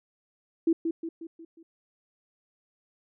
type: tone with echo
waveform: sine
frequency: 329.6 Hz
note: E4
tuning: in tune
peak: -19 dBFS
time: 0.67-0.73 s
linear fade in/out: 5 ms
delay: 180 ms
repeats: 5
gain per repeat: -6 dB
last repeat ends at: 1.63 s
effects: none

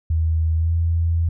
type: tone with pitch glide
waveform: sine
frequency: 80.5 to 83.34 Hz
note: E2 to E2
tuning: -41 to +19 cents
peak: -16 dBFS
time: 0.1-1.29 s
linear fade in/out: 5 ms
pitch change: +60 cents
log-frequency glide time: 0.56-0.72 s
effects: none

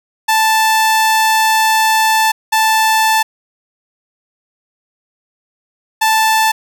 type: tone bursts at uneven times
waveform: sawtooth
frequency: 880 Hz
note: A5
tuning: in tune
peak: -6 dBFS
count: 3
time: 0.28-2.32 / 2.52-3.23 / 6.01-6.52 s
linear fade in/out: 10 ms
effects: none

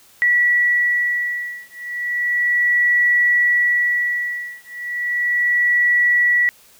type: beating tone pair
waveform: sine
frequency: 1943 / 1943.34 Hz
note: B6 / B6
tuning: -29 / -28 cents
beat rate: 0.34 Hz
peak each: -18 / -18 dBFS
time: 0.22-6.49 s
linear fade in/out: 0 ms
effects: white hiss -50 dBFS RMS until 6.79 s

